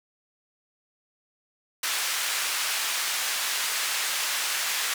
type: band-pass noise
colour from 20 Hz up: pink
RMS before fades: -28 dBFS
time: 1.83-4.94 s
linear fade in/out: 5 ms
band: 1500 to 13000 Hz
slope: 12 dB/octave
effects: none